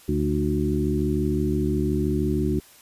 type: harmonic tone with a mistuned harmonic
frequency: 73.42 Hz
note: D2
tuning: in tune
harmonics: 1 / 2 / 3 / 4 / 5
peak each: -27 / -27 / -27 / -27 / -27 dBFS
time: 0.08-2.6 s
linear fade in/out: 10 ms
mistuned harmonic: 4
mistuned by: +44 cents
effects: white hiss -51 dBFS RMS until 2.81 s + resampled to 32000 Hz